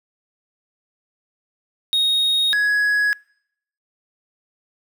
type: tone pair in turn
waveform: triangle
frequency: 3738 / 1673.8 Hz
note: A#7 / G#6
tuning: +4 / +13 cents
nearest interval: octave + major second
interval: 1391 cents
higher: first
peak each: -14 dBFS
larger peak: neither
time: 1.93-2.53 / 2.53-3.13 s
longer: neither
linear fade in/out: 0 ms
effects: noise-tail reverb RT60 0.7 s tail -25 dB re dry